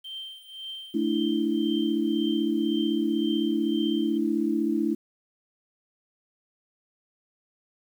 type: tone with tremolo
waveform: sine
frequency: 3136 Hz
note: G7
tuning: in tune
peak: -33 dBFS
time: 0.04-4.18 s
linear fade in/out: 10 ms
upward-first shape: triangle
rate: 1.9 Hz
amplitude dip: 90%
type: chord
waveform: sine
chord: A suspended fourth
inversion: none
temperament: equal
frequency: 220 / 293.7 / 329.6 Hz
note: A3 / D4 / E4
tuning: 0 / 0 / 0 cents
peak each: -28 / -27 / -26 dBFS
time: 0.94-4.95 s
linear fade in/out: 10 ms
effects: 9-bit